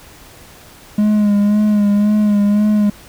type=tone with vibrato; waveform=triangle; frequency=207.7 Hz; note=G#3; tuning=in tune; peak=-8 dBFS; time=0.98-2.9 s; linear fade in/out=5 ms; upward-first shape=sine; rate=1.9 Hz; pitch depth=35 cents each way; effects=pink hiss -41 dBFS RMS until 3.08 s